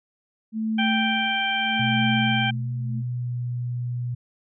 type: tone with tremolo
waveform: sine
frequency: 220 Hz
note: A3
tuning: in tune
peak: -21 dBFS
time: 0.52-3.03 s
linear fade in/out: 50 ms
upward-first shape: sine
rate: 0.79 Hz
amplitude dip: 90%
type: harmonic tone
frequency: 784 Hz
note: G5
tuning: in tune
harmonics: 1 / 2 / 3 / 4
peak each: -27 / -27 / -27 / -27 dBFS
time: 0.78-2.51 s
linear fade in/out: 10 ms
type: tone with pitch glide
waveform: sine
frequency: 123.47 to 122.12 Hz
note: B2 to B2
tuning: 0 to -19 cents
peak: -25 dBFS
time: 1.79-4.15 s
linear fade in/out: 10 ms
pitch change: -19 cents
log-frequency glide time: 2.96-3.33 s
effects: none